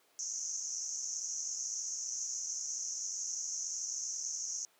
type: band-pass noise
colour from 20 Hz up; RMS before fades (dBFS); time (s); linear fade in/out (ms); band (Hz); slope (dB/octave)
pink; -39; 0.19-4.65; 0; 5800 to 6700; 96
effects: pink hiss -68 dBFS RMS until 4.79 s + high-pass 400 Hz 12 dB/octave